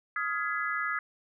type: chord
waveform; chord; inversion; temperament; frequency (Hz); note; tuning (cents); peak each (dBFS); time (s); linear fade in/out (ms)
sine; F half-diminished seventh; third; just; 1257.2 / 1396.9 / 1676.3 / 2012; Eb6 / F6 / Ab6 / Cb7; +18 / 0 / +16 / +32; -33 / -36 / -33 / -36; 0.16-0.99; 2
effects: none